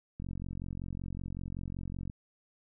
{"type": "click train", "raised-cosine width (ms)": 5, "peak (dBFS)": -27, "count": 87, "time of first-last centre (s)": [0.2, 2.098], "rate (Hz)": 45.3, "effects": []}